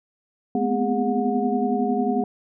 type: tone cluster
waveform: sine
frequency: 213 / 242.7 / 253.7 / 409.4 / 726 Hz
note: G#3 / B3 / B3 / G#4 / F#5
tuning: +44 / -30 / +47 / -25 / -33 cents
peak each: -26 dBFS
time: 0.55-2.24 s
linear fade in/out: 2 ms
effects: none